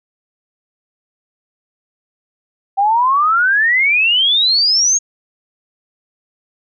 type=exponential sweep; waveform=sine; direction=up; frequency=772 to 6645 Hz; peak=-10 dBFS; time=2.77-4.99 s; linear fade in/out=20 ms; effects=none